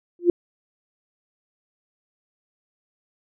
sine tone with exponential growth, 349.2 Hz, F4, in tune, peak -8 dBFS, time 0.19-0.3 s, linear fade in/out 2 ms, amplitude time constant 22 ms, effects none

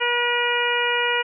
harmonic tone, 481.4 Hz, B4, 44 cents flat, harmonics 1 / 2 / 3 / 4 / 5 / 6, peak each -26 / -26 / -26 / -26 / -26 / -26 dBFS, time 0-1.23 s, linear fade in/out 20 ms, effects none

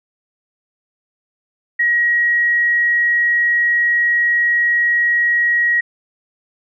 sine tone, 1900 Hz, A#6, 33 cents sharp, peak -12 dBFS, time 1.79-5.81 s, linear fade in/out 10 ms, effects none

